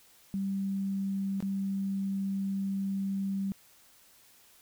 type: tone with dropouts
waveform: sine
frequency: 195.3 Hz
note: G3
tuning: 6 cents flat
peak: -29 dBFS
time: 0.34-3.52 s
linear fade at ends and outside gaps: 0 ms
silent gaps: 1.404-1.425 s
effects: white hiss -60 dBFS RMS until 4.61 s